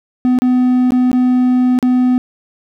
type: tone with dropouts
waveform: triangle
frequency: 251.3 Hz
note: B3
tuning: 30 cents sharp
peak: -7 dBFS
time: 0.25-2.18 s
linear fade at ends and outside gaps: 0 ms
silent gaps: 0.388-0.42 / 0.906-0.921 / 1.115-1.13 / 1.789-1.827 s
effects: none